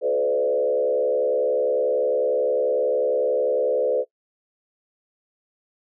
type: tone with frequency modulation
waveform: sine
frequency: 508 Hz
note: B4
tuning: 49 cents sharp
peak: -18 dBFS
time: 0.01-4.05 s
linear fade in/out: 50 ms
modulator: 71.1 Hz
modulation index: 1.2
effects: noise-tail reverb RT60 0.1 s tail -22 dB re dry